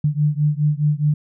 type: beating tone pair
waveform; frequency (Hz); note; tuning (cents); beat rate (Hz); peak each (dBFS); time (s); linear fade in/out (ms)
sine; 147.1 / 151.9; D3 / D#3; +3 / -41; 4.8; -18 / -19; 0.04-1.14; 5
effects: none